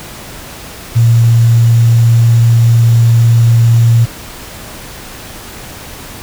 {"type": "tone with quantisation", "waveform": "sine", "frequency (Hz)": 116.2, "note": "A#2", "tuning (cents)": -5, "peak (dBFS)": -4, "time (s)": [0.95, 4.06], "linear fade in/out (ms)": 20, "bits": 5, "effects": ["pink hiss -29 dBFS RMS until 6.22 s"]}